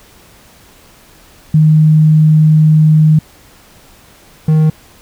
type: tone pair in turn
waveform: sine / triangle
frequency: 155.2 / 156.1 Hz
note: D#3 / D#3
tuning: -4 / +6 cents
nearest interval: unison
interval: 10 cents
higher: second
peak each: -4 dBFS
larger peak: neither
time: 1.54-3.19 / 4.48-4.7 s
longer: first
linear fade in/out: 5 ms
effects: pink hiss -43 dBFS RMS until 5.01 s